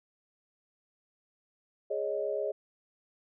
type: chord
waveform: sine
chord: Ab suspended fourth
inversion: none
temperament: equal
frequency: 415.3 / 554.4 / 622.3 Hz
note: Ab4 / Db5 / Eb5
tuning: 0 / 0 / 0 cents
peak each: -34 dBFS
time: 1.9-2.52 s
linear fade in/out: 10 ms
effects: none